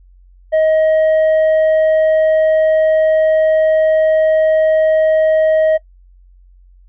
triangle tone with tanh clipping, 630 Hz, D#5, 21 cents sharp, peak -10 dBFS, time 0.52-5.78 s, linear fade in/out 20 ms, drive 8 dB, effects noise-tail reverb RT60 0.1 s tail -21 dB re dry + added 45 Hz sine -42 dBFS peak until 6.88 s

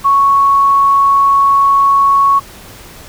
sine tone, 1108.7 Hz, C#6, in tune, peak -6 dBFS, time 0.04-2.4 s, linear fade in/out 20 ms, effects pink hiss -35 dBFS RMS until 3.08 s

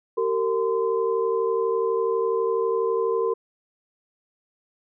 sine tone cluster, 384.9 / 457 / 1027 Hz, G4 / A#4 / C6, -32 / -34 / -33 cents, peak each -26 / -22 / -30 dBFS, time 0.17-3.34 s, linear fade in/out 10 ms, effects none

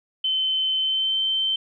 sine tone with pitch glide, 3068 to 3102 Hz, G7 to G7, -38 to -19 cents, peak -20 dBFS, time 0.24-1.56 s, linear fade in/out 5 ms, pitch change +19 cents, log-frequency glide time 0.78-1.19 s, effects none

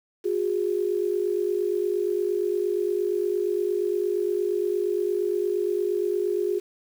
sine tone pair together, 361.4 / 410 Hz, F#4 / G#4, -41 / -22 cents, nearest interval major second, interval 219 cents, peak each -25 dBFS, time 0.24-6.6 s, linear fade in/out 20 ms, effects 8-bit

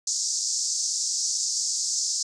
white band-pass noise, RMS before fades -27 dBFS, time 0.07-2.23 s, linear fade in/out 5 ms, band 4900 to 7400 Hz, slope 48 dB/octave, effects resampled to 22050 Hz

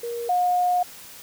sine tone pair in turn, 471.5 / 718.2 Hz, A#4 / F5, +20 / +48 cents, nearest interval perfect fifth, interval 728 cents, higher second, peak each -27 / -18 dBFS, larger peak second, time 0.03-0.29 / 0.29-0.83 s, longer second, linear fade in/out 5 ms, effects white hiss -43 dBFS RMS until 1.22 s

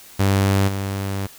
sawtooth tone with level steps, 98 Hz, G2, in tune, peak -11 / -19 dBFS, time 0.19-1.27 s, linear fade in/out 10 ms, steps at 0.67 s, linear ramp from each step 20 ms, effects white hiss -44 dBFS RMS until 1.38 s

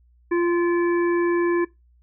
harmonic tone with a mistuned harmonic, 345.9 Hz, F4, 17 cents flat, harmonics 1 / 3 / 5 / 7, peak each -18 / -30 / -30 / -39 dBFS, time 0.31-1.65 s, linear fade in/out 10 ms, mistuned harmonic 7, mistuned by -85 cents, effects noise-tail reverb RT60 0.2 s tail -20 dB re dry + added 60 Hz sine -54 dBFS peak until 2.02 s

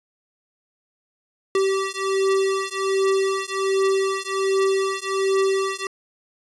square beating tone pair, 386.6 / 387.9 Hz, G4 / G4, -24 / -18 cents, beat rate 1.3 Hz, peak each -23 dBFS, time 1.55-5.87 s, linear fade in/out 2 ms, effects resampled to 22050 Hz

